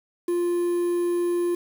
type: tone with quantisation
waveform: triangle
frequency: 349.2 Hz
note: F4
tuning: in tune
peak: -19 dBFS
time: 0.28-1.55 s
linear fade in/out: 5 ms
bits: 7
effects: none